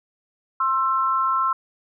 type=tone pair together; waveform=sine; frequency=1056.9 / 1333 Hz; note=C6 / E6; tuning=+17 / +19 cents; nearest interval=major third; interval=402 cents; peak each=-21 dBFS; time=0.6-1.53 s; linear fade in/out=5 ms; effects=none